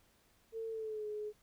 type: tone with pitch glide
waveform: sine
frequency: 450 to 422.3 Hz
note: A4 to G#4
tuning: +39 to +29 cents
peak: -38 dBFS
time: 0.52-1.33 s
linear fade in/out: 50 ms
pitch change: -110 cents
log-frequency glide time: 0.69-1.06 s
effects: pink hiss -70 dBFS RMS until 1.42 s